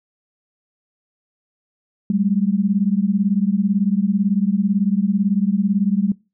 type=beating tone pair; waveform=sine; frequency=192.1 / 210.1 Hz; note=G3 / G#3; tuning=-35 / +20 cents; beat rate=18 Hz; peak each=-18 dBFS; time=2.1-6.12 s; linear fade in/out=2 ms; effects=noise-tail reverb RT60 0.3 s tail -24 dB re dry